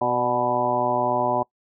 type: harmonic tone with a mistuned harmonic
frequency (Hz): 123.4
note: B2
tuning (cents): -1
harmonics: 1 / 2 / 3 / 4 / 5 / 6 / 7 / 8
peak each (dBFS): -35 / -31 / -29 / -36 / -25 / -26 / -27 / -26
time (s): 0.01-1.43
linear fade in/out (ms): 5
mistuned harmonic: 5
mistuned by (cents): -36
effects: noise-tail reverb RT60 0.1 s tail -23 dB re dry